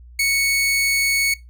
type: tone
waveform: sawtooth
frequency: 2217 Hz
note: C#7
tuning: in tune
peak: -13 dBFS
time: 0.19-1.34 s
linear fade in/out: 5 ms
effects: noise-tail reverb RT60 0.2 s tail -20 dB re dry + added 60 Hz sine -40 dBFS peak until 1.49 s